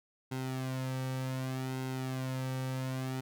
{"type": "tone with flanger", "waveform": "sawtooth", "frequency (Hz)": 130.4, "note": "C3", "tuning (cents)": -5, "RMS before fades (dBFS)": -36, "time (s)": [0.31, 3.21], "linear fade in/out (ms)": 10, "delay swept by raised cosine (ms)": [1.7, 2.9], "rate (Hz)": 0.66, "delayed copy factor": -0.65, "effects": []}